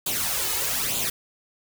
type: noise with flanger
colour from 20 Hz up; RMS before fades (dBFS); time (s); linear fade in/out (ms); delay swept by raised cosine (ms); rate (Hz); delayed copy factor
white; -26; 0.06-1.1; 5; 0.27 to 2.37; 1.1; +0.65
effects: none